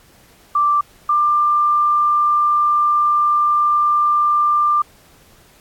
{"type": "tone pair in turn", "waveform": "sine", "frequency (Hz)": [1174.7, 1189.7], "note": ["D6", "D6"], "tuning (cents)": [0, 22], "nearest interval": "unison", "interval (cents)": 22, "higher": "second", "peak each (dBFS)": -12, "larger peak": "neither", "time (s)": [[0.55, 0.81], [1.09, 4.82]], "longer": "second", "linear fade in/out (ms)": 5, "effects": ["pink hiss -50 dBFS RMS until 5.6 s", "AAC 64 kbps"]}